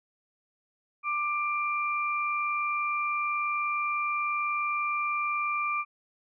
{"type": "tone pair together", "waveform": "sine", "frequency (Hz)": [1183.5, 2367], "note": ["D6", "D7"], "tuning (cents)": [13, 13], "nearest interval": "octave", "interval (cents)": 1200, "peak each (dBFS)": [-28, -31], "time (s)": [1.03, 5.85], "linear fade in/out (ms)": 50, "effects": []}